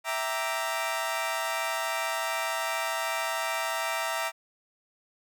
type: chord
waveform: 20% pulse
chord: E half-diminished seventh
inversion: none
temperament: equal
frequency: 659.3 / 784 / 932.3 / 1174.7 Hz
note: E5 / G5 / Bb5 / D6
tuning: 0 / 0 / 0 / 0 cents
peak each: -27 / -32 / -28 / -32 dBFS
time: 0.04-4.32 s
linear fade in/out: 50 ms
effects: none